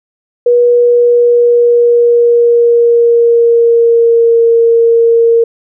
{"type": "tone with pitch glide", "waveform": "sine", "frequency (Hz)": [483.1, 462.4], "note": ["B4", "A#4"], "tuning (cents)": [-38, -14], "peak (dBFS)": -4, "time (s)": [0.46, 5.44], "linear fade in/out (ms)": 5, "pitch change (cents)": -76, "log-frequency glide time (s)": [0.61, 4.44], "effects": []}